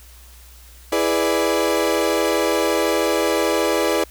35% pulse chord, E dominant seventh, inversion none, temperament equal, 329.6 / 415.3 / 493.9 / 587.3 Hz, E4 / G#4 / B4 / D5, 0 / 0 / 0 / 0 cents, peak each -21 dBFS, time 0.92-4.04 s, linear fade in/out 5 ms, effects added 60 Hz sine -43 dBFS peak until 4.1 s + white hiss -48 dBFS RMS until 4.1 s

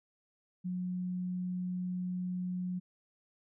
sine tone, 181.2 Hz, F#3, 36 cents flat, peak -33 dBFS, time 0.64-2.8 s, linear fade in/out 20 ms, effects none

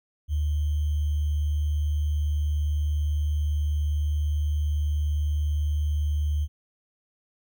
sine tone with sample-and-hold, 74.8 Hz, D2, 32 cents sharp, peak -22 dBFS, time 0.28-6.48 s, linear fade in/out 50 ms, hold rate 3150 Hz, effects none

